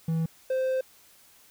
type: tone pair in turn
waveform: triangle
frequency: 162.7 / 520.9 Hz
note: E3 / C5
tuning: -22 / -8 cents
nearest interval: octave + minor sixth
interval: 2014 cents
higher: second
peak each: -22 dBFS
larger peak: neither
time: 0.08-0.26 / 0.5-0.81 s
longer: second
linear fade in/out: 5 ms
effects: white hiss -57 dBFS RMS until 1.5 s